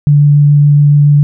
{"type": "tone with vibrato", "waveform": "sine", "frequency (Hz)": 145.7, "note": "D3", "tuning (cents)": -13, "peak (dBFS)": -3, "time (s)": [0.07, 1.23], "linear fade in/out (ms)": 0, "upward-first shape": "triangle", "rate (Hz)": 7.1, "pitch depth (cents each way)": 9, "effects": []}